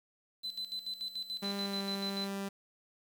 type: tone with tremolo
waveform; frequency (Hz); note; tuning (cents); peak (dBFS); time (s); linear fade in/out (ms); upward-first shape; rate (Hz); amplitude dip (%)
sine; 4027; B7; +33; -35; 0.43-2.28; 20; square; 6.9; 70
type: tone with pitch glide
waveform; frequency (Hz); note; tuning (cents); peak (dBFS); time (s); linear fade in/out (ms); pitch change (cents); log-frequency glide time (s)
sawtooth; 199.6 to 197.31; G3 to G3; +32 to +12; -32; 1.42-2.49; 10; -20; 1.59-1.81
effects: 9-bit